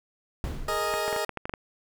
brown noise with exponential decay, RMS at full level -27 dBFS, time 0.44-1.18 s, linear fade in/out 1 ms, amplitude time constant 160 ms
20% pulse chord, Ab suspended second, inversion none, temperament equal with one note detuned, 415.3 / 461.9 / 622.3 Hz, Ab4 / Bb4 / Eb5, 0 / -16 / 0 cents, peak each -27 / -28 / -24 dBFS, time 0.68-1.25 s, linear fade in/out 5 ms
clicks, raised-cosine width 0.5 ms, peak -17 dBFS, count 9, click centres 0.939 / 1.08 / 1.128 / 1.163 / 1.293 / 1.373 / 1.455 / 1.495 / 1.538 s
effects none

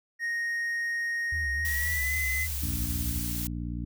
triangle tone with pitch glide, 1864.7 to 2033 Hz, A#6 to B6, 0 to +50 cents, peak -26 dBFS, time 0.19-2.48 s, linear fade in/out 50 ms, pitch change +150 cents, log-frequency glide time 1.61-2.15 s
sine tone with vibrato, 74.2 Hz, D2, 18 cents sharp, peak -32 dBFS, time 1.32-3.2 s, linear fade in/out 5 ms, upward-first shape sine, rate 3.8 Hz, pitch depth 140 cents each way
blue noise, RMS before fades -35 dBFS, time 1.65-3.47 s, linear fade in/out 0 ms
harmonic tone, 59.1 Hz, A#1, 24 cents sharp, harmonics 1 / 2 / 3 / 4 / 5, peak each -34 / -37 / -39 / -40 / -41 dBFS, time 2.62-3.85 s, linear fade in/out 5 ms
effects none

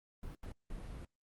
brown noise bursts at uneven times, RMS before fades -45 dBFS, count 3, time 0.23-0.35 / 0.43-0.52 / 0.7-1.05 s, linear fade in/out 2 ms, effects noise-tail reverb RT60 0.1 s tail -26 dB re dry + Opus 32 kbps

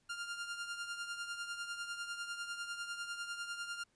sawtooth tone with tremolo, 1400 Hz, F6, 4 cents sharp, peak -34 dBFS, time 0.09-3.84 s, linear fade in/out 10 ms, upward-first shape triangle, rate 10 Hz, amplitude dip 65%, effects pink hiss -75 dBFS RMS until 3.95 s + resampled to 22050 Hz

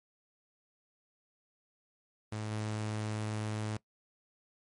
sawtooth tone with level steps, 107.6 Hz, A2, 38 cents flat, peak -32 / -30 dBFS, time 2.32-3.77 s, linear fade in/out 5 ms, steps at 2.51 s, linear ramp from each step 2 ms, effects noise-tail reverb RT60 0.1 s tail -20 dB re dry + MP3 48 kbps

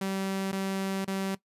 sawtooth tone with dropouts, 193.1 Hz, G3, 26 cents flat, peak -25 dBFS, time 0.01-1.35 s, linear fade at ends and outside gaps 5 ms, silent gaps 0.517-0.526 / 1.047-1.077 s, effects noise-tail reverb RT60 0.1 s tail -18 dB re dry + resampled to 32000 Hz

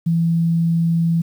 sine tone, 166.7 Hz, E3, 20 cents sharp, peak -14 dBFS, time 0.06-1.22 s, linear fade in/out 10 ms, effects 8-bit

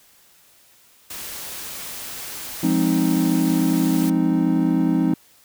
white noise, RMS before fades -33 dBFS, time 1.1-4.1 s, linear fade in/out 5 ms
triangle chord, F minor seventh, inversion none, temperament equal, 174.61 / 207.7 / 261.6 / 311.1 Hz, F3 / Ab3 / C4 / Eb4, 0 / 0 / 0 / 0 cents, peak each -20 / -23 / -19 / -19 dBFS, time 2.63-5.14 s, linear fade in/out 5 ms
effects white hiss -54 dBFS RMS until 5.44 s

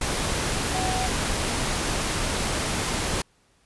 sine tone in noise, 747 Hz, F#5, 16 cents sharp, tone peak -27 dBFS, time 0.74-1.07 s, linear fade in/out 5 ms, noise pink, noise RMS -26 dBFS, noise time 0.01-3.22 s, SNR -4 dB, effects pink hiss -63 dBFS RMS until 3.65 s + resampled to 24000 Hz

